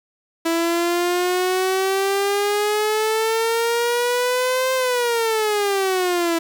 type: exponential two-way sweep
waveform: sawtooth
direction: up then down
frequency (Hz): 329.6 to 522 to 329.6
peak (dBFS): -14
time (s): 0.45-6.39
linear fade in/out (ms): 10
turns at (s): 4.74
effects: 7-bit